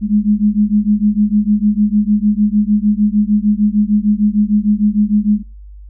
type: beating tone pair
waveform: sine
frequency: 205.9 / 212.5 Hz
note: G#3 / G#3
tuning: -15 / +40 cents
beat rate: 6.6 Hz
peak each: -13 dBFS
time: 0.01-5.43 s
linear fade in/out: 50 ms
effects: noise-tail reverb RT60 0.3 s tail -26 dB re dry + added 50 Hz sine -32 dBFS peak until 5.89 s